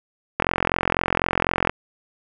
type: click train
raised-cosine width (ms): 0.5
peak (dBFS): -3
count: 58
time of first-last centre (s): 0.4-1.695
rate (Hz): 44
effects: none